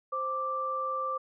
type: tone pair together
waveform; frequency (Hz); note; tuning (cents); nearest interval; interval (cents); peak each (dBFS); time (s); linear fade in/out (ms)
sine; 524 / 1174.7; C5 / D6; +2 / 0; octave + major second; 1398; -36 / -30; 0.12-1.18; 10
effects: none